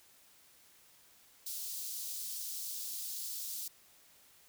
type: high-pass noise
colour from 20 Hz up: white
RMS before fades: -41 dBFS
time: 1.46-3.68 s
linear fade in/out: 5 ms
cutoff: 4000 Hz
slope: 24 dB/octave
effects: white hiss -63 dBFS RMS until 4.48 s